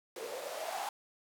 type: noise with band-pass filter sweep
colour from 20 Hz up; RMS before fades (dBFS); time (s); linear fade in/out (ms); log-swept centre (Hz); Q
blue; -40; 0.16-0.89; 2; 440 to 830; 6.1
effects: none